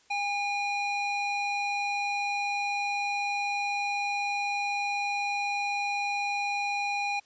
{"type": "tone with band-pass filter", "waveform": "square", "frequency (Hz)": 812, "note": "G#5", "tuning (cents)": -39, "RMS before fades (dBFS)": -30, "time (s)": [0.1, 7.2], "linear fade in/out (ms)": 10, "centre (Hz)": 2100, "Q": 1.3, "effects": ["white hiss -62 dBFS RMS until 7.25 s", "resampled to 16000 Hz"]}